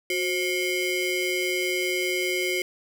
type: ring-modulated tone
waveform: 35% pulse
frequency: 895 Hz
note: A5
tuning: 29 cents sharp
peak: -19 dBFS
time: 0.1-2.62 s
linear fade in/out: 2 ms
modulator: 1260 Hz
effects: none